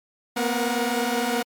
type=tone cluster; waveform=sawtooth; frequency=233.2 / 252.6 / 471.9 / 729 Hz; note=A#3 / B3 / A#4 / F#5; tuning=+1 / +39 / +21 / -26 cents; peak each=-24 dBFS; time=0.36-1.43 s; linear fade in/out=10 ms; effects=MP3 96 kbps